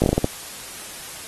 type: slowing click train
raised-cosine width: 2 ms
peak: -4 dBFS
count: 7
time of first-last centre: 0.02-0.244 s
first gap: 18 ms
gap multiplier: 1.29
effects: white hiss -36 dBFS RMS until 1.27 s + AAC 32 kbps